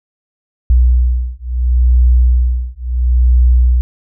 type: beating tone pair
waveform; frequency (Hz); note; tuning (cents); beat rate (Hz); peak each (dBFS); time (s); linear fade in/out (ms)
sine; 61.1 / 61.83; B1 / B1; -18 / +3; 0.73; -11; 0.7-3.81; 0
effects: none